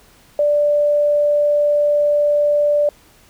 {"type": "tone", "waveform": "sine", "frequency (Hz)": 587.3, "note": "D5", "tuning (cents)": 0, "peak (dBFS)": -12, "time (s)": [0.39, 2.89], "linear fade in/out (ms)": 2, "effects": ["pink hiss -50 dBFS RMS until 3.29 s"]}